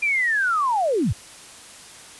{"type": "linear sweep", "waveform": "sine", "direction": "down", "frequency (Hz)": [2419, 65.4], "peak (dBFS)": -18, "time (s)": [0.02, 1.13], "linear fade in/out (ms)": 10, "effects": ["white hiss -43 dBFS RMS until 2.19 s", "resampled to 24000 Hz"]}